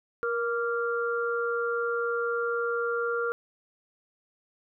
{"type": "tone cluster", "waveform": "sine", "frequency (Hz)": [471.6, 1166, 1390], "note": ["A#4", "D6", "F6"], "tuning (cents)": [20, -13, -9], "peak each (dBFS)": [-28, -37, -30], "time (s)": [0.23, 3.32], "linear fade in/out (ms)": 0, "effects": []}